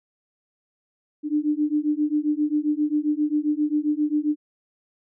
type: beating tone pair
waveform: sine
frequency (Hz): 295.8 / 303.3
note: D4 / D#4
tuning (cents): +13 / -44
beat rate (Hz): 7.5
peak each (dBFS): -23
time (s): 1.23-4.36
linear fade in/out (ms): 50
effects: none